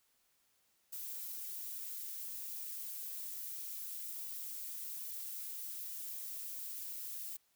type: noise with flanger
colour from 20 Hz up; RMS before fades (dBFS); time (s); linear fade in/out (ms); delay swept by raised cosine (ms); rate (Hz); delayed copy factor
violet; -44; 0.92-7.37; 10; 2 to 6.5; 1.2; +0.55
effects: white hiss -75 dBFS RMS until 7.55 s